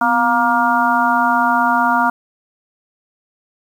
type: harmonic tone with a mistuned harmonic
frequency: 235.5 Hz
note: A#3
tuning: 18 cents sharp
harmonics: 1 / 3 / 4 / 5 / 6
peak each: -21 / -19 / -16 / -20 / -18 dBFS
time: 0.01-2.1 s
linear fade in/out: 5 ms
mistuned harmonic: 1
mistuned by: +95 cents
effects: 7-bit